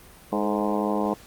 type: harmonic tone with a mistuned harmonic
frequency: 103.83 Hz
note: G#2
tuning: in tune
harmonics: 2 / 3 / 4 / 5 / 6 / 7 / 8 / 9 / 10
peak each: -27 / -29 / -30 / -31 / -32 / -32 / -33 / -34 / -34 dBFS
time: 0.32-1.14 s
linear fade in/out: 5 ms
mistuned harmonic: 4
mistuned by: +47 cents
effects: pink hiss -49 dBFS RMS until 1.26 s + Opus 32 kbps